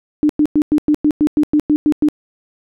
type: tone bursts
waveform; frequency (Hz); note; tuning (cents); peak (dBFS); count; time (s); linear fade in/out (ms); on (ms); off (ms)
sine; 299.6; D4; +35; -9; 12; 0.23-2.086; 0; 63; 100
effects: none